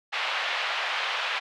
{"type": "band-pass noise", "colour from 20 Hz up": "white", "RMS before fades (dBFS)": -29, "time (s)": [0.12, 1.4], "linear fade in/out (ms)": 20, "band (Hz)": [630, 3300], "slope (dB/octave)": 24, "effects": []}